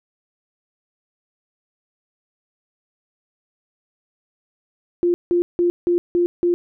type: tone bursts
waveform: sine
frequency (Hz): 349.2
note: F4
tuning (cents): 0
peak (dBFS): -14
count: 6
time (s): 5.03-6.54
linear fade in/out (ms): 0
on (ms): 110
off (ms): 170
effects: none